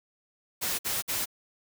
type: noise bursts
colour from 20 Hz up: white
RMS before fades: -30 dBFS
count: 3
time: 0.61-1.258 s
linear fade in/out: 20 ms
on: 180 ms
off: 54 ms
effects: none